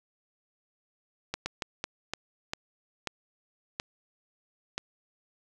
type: slowing click train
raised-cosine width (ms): 0.2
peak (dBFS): -14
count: 9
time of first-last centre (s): 1.34-4.78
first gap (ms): 120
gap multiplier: 1.35
effects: none